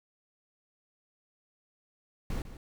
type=noise with echo; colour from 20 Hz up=brown; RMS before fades=-33 dBFS; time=2.3-2.42 s; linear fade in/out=2 ms; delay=150 ms; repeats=1; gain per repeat=-12 dB; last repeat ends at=2.57 s; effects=none